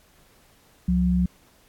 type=tone pair together; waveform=sine; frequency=67.7 / 179.6 Hz; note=C#2 / F3; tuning=-40 / +49 cents; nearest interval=octave + perfect fourth; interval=1689 cents; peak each=-24 / -19 dBFS; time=0.88-1.26 s; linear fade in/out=5 ms; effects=pink hiss -58 dBFS RMS until 1.68 s + AAC 64 kbps